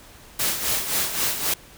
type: noise with tremolo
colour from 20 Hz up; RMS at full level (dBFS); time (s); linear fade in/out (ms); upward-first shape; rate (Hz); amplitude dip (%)
white; -22; 0.39-1.54; 5; sine; 3.8; 60
effects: pink hiss -47 dBFS RMS until 1.77 s